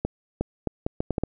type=accelerating click train; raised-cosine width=2 ms; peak=-11 dBFS; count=8; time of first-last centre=0.05-1.236 s; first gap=360 ms; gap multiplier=0.73; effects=none